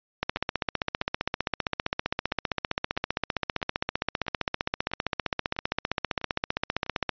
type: two click trains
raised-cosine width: 0.3 ms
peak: -24 / -9 dBFS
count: 11 / 106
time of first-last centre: 0.37-6.864 / 0.23-7.093 s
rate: 1.54 / 15.3 Hz
effects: resampled to 11025 Hz